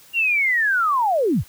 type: linear sweep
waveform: sine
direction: down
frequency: 2816 to 47.77 Hz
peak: -16 dBFS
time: 0.13-1.44 s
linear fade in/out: 50 ms
effects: white hiss -49 dBFS RMS until 1.48 s